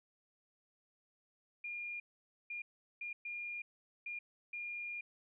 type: tone bursts at uneven times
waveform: sine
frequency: 2415 Hz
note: D7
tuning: 48 cents sharp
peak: -40 dBFS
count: 6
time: 1.64-2 / 2.5-2.62 / 3.01-3.13 / 3.25-3.62 / 4.06-4.19 / 4.53-5.01 s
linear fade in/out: 5 ms
effects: none